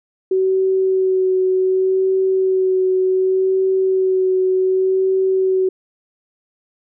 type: tone with vibrato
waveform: sine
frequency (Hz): 376.6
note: F#4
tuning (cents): +31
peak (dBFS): -13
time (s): 0.31-5.69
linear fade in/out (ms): 5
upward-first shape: sine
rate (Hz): 0.67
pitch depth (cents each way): 15
effects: none